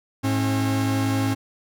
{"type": "tone pair together", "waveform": "45% pulse", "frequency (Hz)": [107.09, 270], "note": ["A2", "C#4"], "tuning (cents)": [-46, -45], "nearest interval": "octave + major third", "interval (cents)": 1601, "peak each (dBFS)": -23, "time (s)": [0.23, 1.35], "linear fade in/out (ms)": 20, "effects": []}